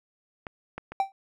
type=clicks; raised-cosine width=0.5 ms; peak=-21 / -20 / -23 dBFS; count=3; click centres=0.468 / 0.78 / 0.92 s
type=tone with exponential decay; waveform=triangle; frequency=779 Hz; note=G5; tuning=11 cents flat; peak=-16 dBFS; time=1-1.12 s; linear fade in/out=1 ms; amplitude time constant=25 ms
effects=none